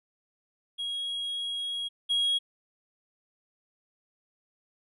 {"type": "tone pair in turn", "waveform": "triangle", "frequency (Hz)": [3299, 3299], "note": ["G#7", "G#7"], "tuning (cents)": [-12, -12], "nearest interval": "unison", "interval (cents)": 0, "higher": "neither", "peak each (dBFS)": [-29, -22], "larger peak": "second", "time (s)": [[0.78, 1.89], [2.09, 2.39]], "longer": "first", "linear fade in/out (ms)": 20, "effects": ["resampled to 24000 Hz"]}